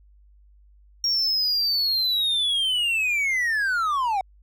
triangle linear sweep, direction down, 5600 to 740 Hz, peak -19 dBFS, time 1.04-4.21 s, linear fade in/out 2 ms, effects added 50 Hz sine -51 dBFS peak until 4.42 s

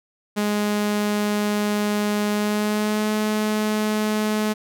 sawtooth tone with pitch glide, 208.1 to 213.6 Hz, G#3 to G#3, +4 to +49 cents, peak -16 dBFS, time 0.36-4.54 s, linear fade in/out 20 ms, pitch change +45 cents, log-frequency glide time 2.31-3.11 s, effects none

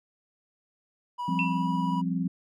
triangle tone with vibrato, 976 Hz, B5, 21 cents flat, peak -28 dBFS, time 1.18-2.02 s, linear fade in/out 20 ms, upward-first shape sine, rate 18 Hz, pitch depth 11 cents each way
sine chord, F suspended second, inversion none, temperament equal, 174.61 / 196 / 261.6 Hz, F3 / G3 / C4, 0 / 0 / 0 cents, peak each -28 / -32 / -31 dBFS, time 1.28-2.28 s, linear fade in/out 5 ms
sine tone with exponential decay, 2696 Hz, E7, 38 cents sharp, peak -23 dBFS, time 1.39-1.67 s, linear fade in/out 1 ms, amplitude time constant 59 ms
effects none

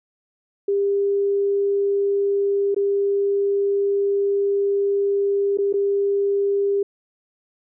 sine tone with dropouts, 399.9 Hz, G4, 35 cents sharp, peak -17 dBFS, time 0.68-6.83 s, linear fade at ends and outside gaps 5 ms, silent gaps 2.746-2.763 / 5.574-5.585 / 5.728-5.738 s, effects none

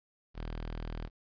sawtooth tone, 40.13 Hz, E1, 46 cents flat, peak -33 dBFS, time 0.34-1.1 s, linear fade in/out 50 ms, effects resampled to 11025 Hz + 11-bit

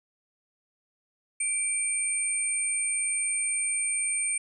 sine tone pair together, 2340 / 8761 Hz, D7 / C#9, -7 / -21 cents, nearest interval octave + major seventh, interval 2286 cents, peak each -33 / -26 dBFS, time 1.4-4.38 s, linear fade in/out 5 ms, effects none

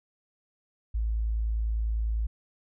sine tone, 55 Hz, A1, in tune, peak -25 dBFS, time 0.94-2.27 s, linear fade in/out 10 ms, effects none

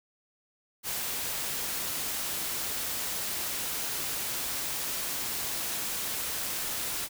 white noise, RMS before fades -33 dBFS, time 0.83-7.09 s, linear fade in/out 50 ms, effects none

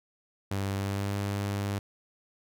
sawtooth tone with pitch glide, 98.2 to 100.44 Hz, G2 to G2, +4 to +43 cents, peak -25 dBFS, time 0.51-1.79 s, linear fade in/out 5 ms, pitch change +39 cents, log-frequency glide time 0.77-1.14 s, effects none

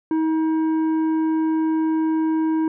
triangle tone with tanh clipping, 318.1 Hz, D#4, 38 cents sharp, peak -19 dBFS, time 0.11-2.68 s, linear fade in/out 2 ms, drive 12 dB, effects none

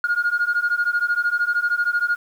sine beating tone pair, 1421 / 1434 Hz, F6 / F6, +30 / +45 cents, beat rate 13 Hz, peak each -20 dBFS, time 0.04-2.16 s, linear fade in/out 2 ms, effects tanh soft clip ceiling -13 dBFS + 8-bit

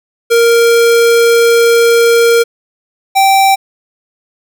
square tone pair in turn, 466.2 / 778.6 Hz, A#4 / G5, 0 / -12 cents, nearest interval major sixth, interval 888 cents, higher second, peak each -6 dBFS, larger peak neither, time 0.3-2.44 / 3.15-3.56 s, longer first, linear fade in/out 20 ms, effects none

